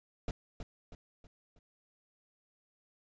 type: noise with echo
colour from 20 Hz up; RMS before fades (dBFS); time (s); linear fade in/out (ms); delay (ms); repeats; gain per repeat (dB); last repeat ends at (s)
brown; -35; 0.28-0.31; 2; 320; 4; -7; 1.59
effects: resampled to 16000 Hz